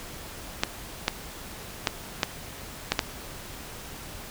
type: clicks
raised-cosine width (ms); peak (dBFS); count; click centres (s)
0.2; -4; 6; 0.635 / 1.081 / 1.872 / 2.232 / 2.92 / 2.992
effects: pink hiss -41 dBFS RMS until 4.3 s